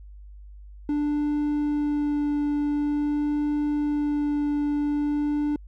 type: tone with vibrato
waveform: triangle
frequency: 293.7 Hz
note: D4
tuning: in tune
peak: -20 dBFS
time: 0.89-5.56 s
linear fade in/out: 2 ms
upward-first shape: sine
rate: 0.47 Hz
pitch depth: 9 cents each way
effects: added 50 Hz sine -41 dBFS peak until 5.67 s